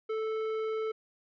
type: tone with tanh clipping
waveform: sine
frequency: 439.1 Hz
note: A4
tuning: 4 cents flat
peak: -32 dBFS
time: 0.09-0.92 s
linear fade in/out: 10 ms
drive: 12 dB
effects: none